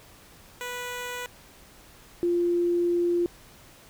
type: tone pair in turn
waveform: 10% pulse / sine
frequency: 491.6 / 347.6 Hz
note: B4 / F4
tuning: -8 / -8 cents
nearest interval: tritone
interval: 600 cents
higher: first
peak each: -24 / -21 dBFS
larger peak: second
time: 0.61-1.26 / 2.23-3.26 s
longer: second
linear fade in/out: 0 ms
effects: pink hiss -52 dBFS RMS until 3.89 s